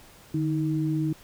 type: tone pair together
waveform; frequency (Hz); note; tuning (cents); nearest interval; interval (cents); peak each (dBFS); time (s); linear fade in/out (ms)
sine; 151.24 / 315.5; D#3 / D#4; -49 / +24; octave + minor second; 1273; -26; 0.34-1.13; 5
effects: pink hiss -52 dBFS RMS until 1.23 s